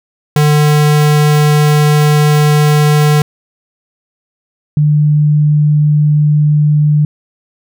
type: tone pair in turn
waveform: square / sine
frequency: 149.5 / 149.5 Hz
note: D3 / D3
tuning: +31 / +31 cents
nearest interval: unison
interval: 0 cents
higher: neither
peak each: -7 / -6 dBFS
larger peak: second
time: 0.36-3.22 / 4.77-7.05 s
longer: first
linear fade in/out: 2 ms
effects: none